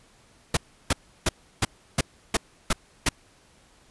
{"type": "noise bursts", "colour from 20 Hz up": "pink", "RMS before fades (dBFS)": -21, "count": 8, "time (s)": [0.54, 3.09], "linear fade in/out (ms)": 5, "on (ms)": 30, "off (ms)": 330, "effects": ["pink hiss -58 dBFS RMS until 3.9 s", "resampled to 24000 Hz"]}